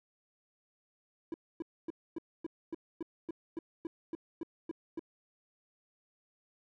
triangle tone bursts, 329.6 Hz, E4, in tune, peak -33 dBFS, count 14, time 1.32-4.994 s, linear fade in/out 2 ms, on 21 ms, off 260 ms, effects none

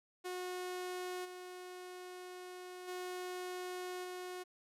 sawtooth tone with level steps, 363.4 Hz, F#4, 31 cents flat, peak -36 / -43 / -37 / -39 dBFS, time 0.24-4.44 s, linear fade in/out 20 ms, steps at 1.24 / 2.87 / 4.03 s, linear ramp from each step 20 ms, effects resampled to 32000 Hz + 12-bit

